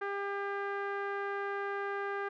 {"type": "tone with low-pass filter", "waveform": "sawtooth", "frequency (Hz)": 400, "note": "G4", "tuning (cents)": 35, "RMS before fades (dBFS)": -36, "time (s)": [0.01, 2.29], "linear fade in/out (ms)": 10, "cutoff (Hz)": 1600, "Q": 2.8, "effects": []}